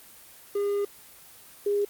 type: tone pair in turn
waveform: triangle / sine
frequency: 405.5 / 408.1 Hz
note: G#4 / G#4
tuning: -41 / -30 cents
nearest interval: unison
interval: 11 cents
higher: second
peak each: -22 / -22 dBFS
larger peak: neither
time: 0.55-0.85 / 1.66-1.85 s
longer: first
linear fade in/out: 5 ms
effects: white hiss -50 dBFS RMS until 1.89 s + Opus 24 kbps